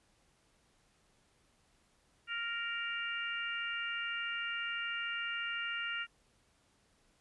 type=harmonic tone; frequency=466.2 Hz; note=A#4; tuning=in tune; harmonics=3 / 4 / 5 / 6; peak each=-39 / -42 / -44 / -40 dBFS; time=2.27-6.07 s; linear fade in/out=50 ms; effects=pink hiss -71 dBFS RMS until 7.2 s + resampled to 24000 Hz